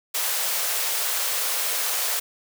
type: high-pass noise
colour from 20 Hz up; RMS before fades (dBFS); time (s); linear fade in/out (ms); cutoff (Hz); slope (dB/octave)
white; -25; 0.14-2.2; 10; 440; 48
effects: none